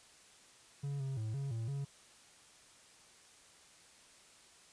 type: tone with pitch steps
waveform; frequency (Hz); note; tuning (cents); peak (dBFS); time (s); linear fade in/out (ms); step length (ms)
triangle; 141 / 134.8 / 109.4 / 138.5 / 113.4 / 139.5; C#3 / C#3 / A2 / C#3 / A#2 / C#3; +30 / -48 / -9 / -1 / -47 / +11; -34; 0.83-1.85; 10; 170
effects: white hiss -61 dBFS RMS until 4.72 s + resampled to 22050 Hz